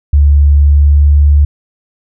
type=tone with pitch glide; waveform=sine; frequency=72 to 72.67 Hz; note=D2 to D2; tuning=-34 to -18 cents; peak=-3 dBFS; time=0.13-1.45 s; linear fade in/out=5 ms; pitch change=+16 cents; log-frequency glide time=0.54-1.08 s; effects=none